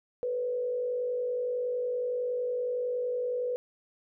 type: tone with frequency modulation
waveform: sine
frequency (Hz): 493.9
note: B4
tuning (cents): 0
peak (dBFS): -28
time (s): 0.23-3.56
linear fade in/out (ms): 0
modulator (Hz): 50.8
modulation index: 0.46
effects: none